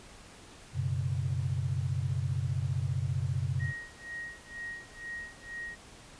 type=chord; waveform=sine; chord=F# suspended fourth; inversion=none; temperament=equal with one note detuned; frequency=93.41 / 123.47 / 138.59 Hz; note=F#2 / B2 / C#3; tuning=+17 / 0 / 0 cents; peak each=-33 dBFS; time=0.73-3.73 s; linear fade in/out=50 ms
type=tone with tremolo; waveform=sine; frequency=1882 Hz; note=A#6; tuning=16 cents sharp; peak=-36 dBFS; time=3.59-5.76 s; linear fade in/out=20 ms; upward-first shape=sine; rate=2.1 Hz; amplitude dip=95%
effects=pink hiss -52 dBFS RMS until 6.19 s + resampled to 22050 Hz